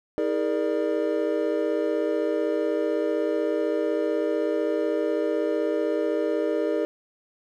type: tone cluster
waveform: triangle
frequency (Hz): 319.1 / 411.7 / 467.6 / 593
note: D#4 / G#4 / A#4 / D5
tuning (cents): +44 / -15 / +5 / +17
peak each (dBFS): -26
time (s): 0.18-6.85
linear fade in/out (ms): 0
effects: none